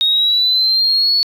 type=linear sweep; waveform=triangle; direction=up; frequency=3729 to 4435 Hz; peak=-8 dBFS; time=0.01-1.23 s; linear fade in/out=0 ms; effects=tanh soft clip ceiling -9 dBFS